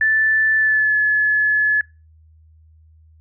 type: tone with pitch glide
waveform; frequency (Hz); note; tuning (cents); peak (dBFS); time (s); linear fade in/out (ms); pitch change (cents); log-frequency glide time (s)
sine; 1757 to 1711.9; A6 to A6; -3 to -48; -13; 0.01-1.81; 2; -45; 0.57-0.96
effects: noise-tail reverb RT60 0.3 s tail -26 dB re dry + added 79 Hz sine -47 dBFS peak until 3.2 s